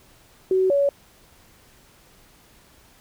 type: tone pair in turn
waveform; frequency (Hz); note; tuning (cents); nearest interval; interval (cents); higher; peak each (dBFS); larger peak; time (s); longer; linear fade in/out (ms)
sine; 376.1 / 563.5; F#4 / C#5; +28 / +28; perfect fifth; 700; second; -16; neither; 0.51-0.7 / 0.7-0.89; neither; 2
effects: pink hiss -54 dBFS RMS until 3 s